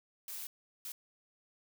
blue noise bursts at uneven times, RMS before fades -43 dBFS, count 2, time 0.28-0.47 / 0.85-0.92 s, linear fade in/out 2 ms, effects none

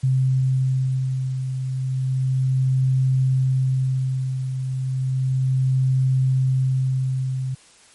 sine beating tone pair, 130.81 / 131.14 Hz, C3 / C3, 0 / +4 cents, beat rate 0.33 Hz, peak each -18 / -26 dBFS, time 0.03-7.55 s, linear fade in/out 10 ms, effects white hiss -51 dBFS RMS until 7.94 s + MP3 48 kbps

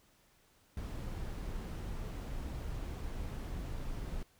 brown noise, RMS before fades -40 dBFS, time 0.77-4.23 s, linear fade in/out 2 ms, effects pink hiss -68 dBFS RMS until 4.39 s

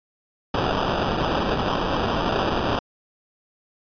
violet noise with sample-and-hold, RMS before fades -23 dBFS, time 0.54-2.79 s, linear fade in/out 2 ms, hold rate 2100 Hz, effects resampled to 11025 Hz

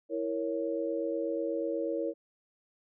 sine chord, A# diminished, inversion second, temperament equal, 329.6 / 466.2 / 554.4 Hz, E4 / A#4 / C#5, 0 / 0 / 0 cents, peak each -34 dBFS, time 0.09-2.14 s, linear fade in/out 50 ms, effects none

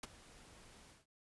pink noise with ADSR envelope, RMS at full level -41 dBFS, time 0.03-1.06 s, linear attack 4 ms, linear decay 22 ms, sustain -19 dB, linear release 160 ms, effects resampled to 24000 Hz

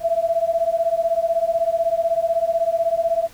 sine beating tone pair, 659.3 / 675.3 Hz, E5 / E5, 0 / +42 cents, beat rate 16 Hz, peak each -20 dBFS, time 0-3.29 s, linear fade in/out 50 ms, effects pink hiss -47 dBFS RMS until 3.33 s

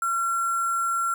sine tone with sample-and-hold, 1366 Hz, F6, 39 cents flat, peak -22 dBFS, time 0.02-1.14 s, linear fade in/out 2 ms, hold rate 8820 Hz, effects none

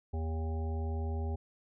harmonic tone, 80 Hz, D#2, 49 cents sharp, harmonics 1 / 3 / 5 / 7 / 9 / 10, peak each -32 / -44 / -44 / -51 / -52 / -48 dBFS, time 0.13-1.36 s, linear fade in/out 10 ms, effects none

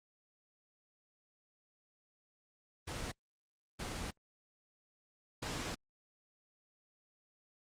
pink noise bursts at uneven times, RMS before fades -40 dBFS, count 3, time 2.87-3.12 / 3.79-4.11 / 5.42-5.75 s, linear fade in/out 10 ms, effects low-pass 8000 Hz 12 dB/octave + Opus 24 kbps

